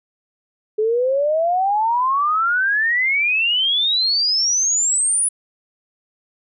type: exponential sweep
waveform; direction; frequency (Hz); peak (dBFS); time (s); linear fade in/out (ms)
sine; up; 421.8 to 10000; -15; 0.78-5.29; 10
effects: none